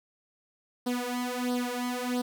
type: tone with flanger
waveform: sawtooth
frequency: 246.9 Hz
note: B3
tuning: in tune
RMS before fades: -31 dBFS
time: 0.86-2.22 s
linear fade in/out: 10 ms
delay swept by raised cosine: 0.21 to 3.11 ms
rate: 1.5 Hz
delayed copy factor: +0.8
effects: 9-bit